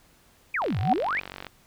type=exponential two-way sweep; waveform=sine; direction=down then up; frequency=2571 to 84.5 to 2571 Hz; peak=-24 dBFS; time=0.54-1.2 s; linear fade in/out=5 ms; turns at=0.79 s
type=click train; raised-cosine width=0.3 ms; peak=-20 dBFS; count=41; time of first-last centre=0.62-1.467 s; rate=47.2 Hz
type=tone with exponential growth; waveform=sine; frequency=750 Hz; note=F#5; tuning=23 cents sharp; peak=-14 dBFS; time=0.73-0.93 s; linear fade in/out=2 ms; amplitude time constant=42 ms
effects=pink hiss -59 dBFS RMS until 1.66 s